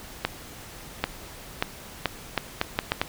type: accelerating click train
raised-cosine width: 0.3 ms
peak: -6 dBFS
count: 9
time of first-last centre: 0.25-3.015 s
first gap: 790 ms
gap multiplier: 0.74
effects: pink hiss -43 dBFS RMS until 3.08 s